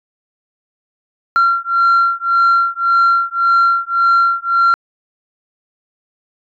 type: beating tone pair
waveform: sine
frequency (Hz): 1371 / 1372.8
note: F6 / F6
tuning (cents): -32 / -30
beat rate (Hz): 1.8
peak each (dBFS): -12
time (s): 1.36-4.74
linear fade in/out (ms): 0
effects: tanh soft clip ceiling -6 dBFS